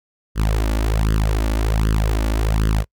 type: tone with flanger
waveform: sawtooth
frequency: 53.6 Hz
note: A1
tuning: 45 cents flat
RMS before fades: -18 dBFS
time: 0.35-2.85 s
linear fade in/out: 50 ms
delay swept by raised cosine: 0.62 to 3.52 ms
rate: 1.3 Hz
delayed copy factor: +1
effects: noise-tail reverb RT60 0.1 s tail -26 dB re dry